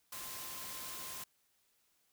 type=tone in noise; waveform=sine; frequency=1046.5 Hz; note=C6; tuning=in tune; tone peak=-54 dBFS; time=0.12-1.24 s; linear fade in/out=5 ms; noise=white; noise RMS=-45 dBFS; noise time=0.12-1.24 s; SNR=-12 dB; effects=white hiss -75 dBFS RMS until 2.12 s